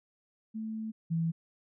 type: tone pair in turn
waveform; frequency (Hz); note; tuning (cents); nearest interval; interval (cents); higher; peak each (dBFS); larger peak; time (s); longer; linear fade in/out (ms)
sine; 219.9 / 164.74; A3 / E3; -1 / -1; perfect fourth; 500; first; -34 / -27; second; 0.54-0.92 / 1.1-1.32; first; 20
effects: none